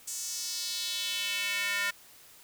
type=tone with high-pass filter sweep; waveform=square; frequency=202 Hz; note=G#3; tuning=48 cents flat; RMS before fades=-33 dBFS; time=0.07-1.91 s; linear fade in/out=10 ms; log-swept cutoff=7200 to 1700 Hz; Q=2.5; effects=white hiss -55 dBFS RMS until 2.43 s